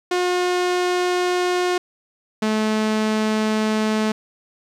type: tone pair in turn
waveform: sawtooth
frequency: 359.3 / 216.4 Hz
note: F4 / A3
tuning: +49 / -29 cents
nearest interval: major sixth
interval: 878 cents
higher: first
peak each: -14 dBFS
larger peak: neither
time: 0.11-1.78 / 2.42-4.12 s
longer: second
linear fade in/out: 5 ms
effects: low-pass 7000 Hz 12 dB/octave + 9-bit